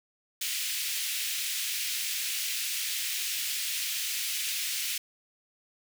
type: high-pass noise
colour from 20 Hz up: pink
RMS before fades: -32 dBFS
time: 0.41-4.98 s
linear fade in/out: 5 ms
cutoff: 2300 Hz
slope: 24 dB/octave
effects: none